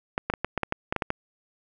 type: clicks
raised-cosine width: 0.5 ms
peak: -10 dBFS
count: 11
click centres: 0.179 / 0.3 / 0.338 / 0.446 / 0.577 / 0.633 / 0.724 / 0.925 / 0.963 / 1.022 / 1.104 s
effects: none